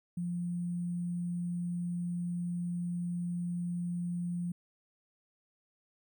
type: tone with sample-and-hold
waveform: sine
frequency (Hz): 174.61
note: F3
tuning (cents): 0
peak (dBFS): -32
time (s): 0.17-4.52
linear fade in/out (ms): 5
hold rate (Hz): 8820
effects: none